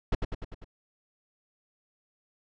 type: noise with echo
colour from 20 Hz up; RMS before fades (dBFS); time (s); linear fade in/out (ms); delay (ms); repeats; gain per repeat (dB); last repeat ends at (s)
brown; -24; 0.12-0.15; 5; 99; 5; -4; 0.645
effects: low-pass 4000 Hz 12 dB/octave